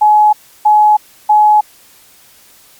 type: tone bursts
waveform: sine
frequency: 846 Hz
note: G#5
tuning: 32 cents sharp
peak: -4 dBFS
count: 3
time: 0.01-1.61 s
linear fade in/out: 10 ms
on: 320 ms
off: 320 ms
effects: white hiss -44 dBFS RMS until 2.79 s + MP3 96 kbps